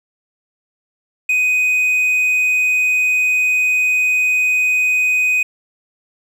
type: tone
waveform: triangle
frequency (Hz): 2500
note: D#7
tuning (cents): +8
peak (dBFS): -11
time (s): 1.29-5.43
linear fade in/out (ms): 5
effects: 8-bit